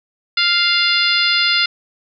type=harmonic tone; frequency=698.5 Hz; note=F5; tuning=in tune; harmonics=2 / 3 / 4 / 5 / 6 / 7; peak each=-20 / -20 / -20 / -20 / -20 / -20 dBFS; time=0.37-1.66 s; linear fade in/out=5 ms; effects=none